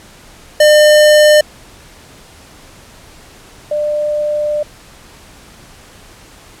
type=tone pair in turn; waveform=square / sine; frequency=603 / 596.8 Hz; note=D5 / D5; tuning=+46 / +28 cents; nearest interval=unison; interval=18 cents; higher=first; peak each=-5 / -13 dBFS; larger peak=first; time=0.6-1.41 / 3.71-4.63 s; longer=second; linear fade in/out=5 ms; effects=pink hiss -40 dBFS RMS until 6.6 s + low-pass 11000 Hz 12 dB/octave